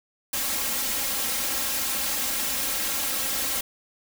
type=noise with comb filter; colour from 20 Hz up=white; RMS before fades=-27 dBFS; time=0.33-3.61 s; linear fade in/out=5 ms; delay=3.7 ms; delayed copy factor=+0.85; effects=none